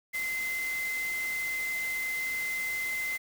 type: tone in noise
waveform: sine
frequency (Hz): 2063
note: C7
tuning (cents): -25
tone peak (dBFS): -30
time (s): 0.13-3.18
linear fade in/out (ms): 20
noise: white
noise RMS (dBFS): -41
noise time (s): 0.13-3.18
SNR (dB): +8
effects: none